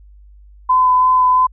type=tone with vibrato; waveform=sine; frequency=1013 Hz; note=B5; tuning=44 cents sharp; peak=-9 dBFS; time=0.69-1.47 s; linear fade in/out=10 ms; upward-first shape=sine; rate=3 Hz; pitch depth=11 cents each way; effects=added 50 Hz sine -40 dBFS peak until 1.52 s